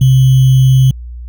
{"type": "tone with sample-and-hold", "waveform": "sine", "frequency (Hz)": 130.81, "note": "C3", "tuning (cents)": 0, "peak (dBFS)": -4, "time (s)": [0.01, 0.91], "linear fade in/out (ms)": 5, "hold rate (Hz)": 3150, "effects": ["added 60 Hz sine -24 dBFS peak until 1.28 s"]}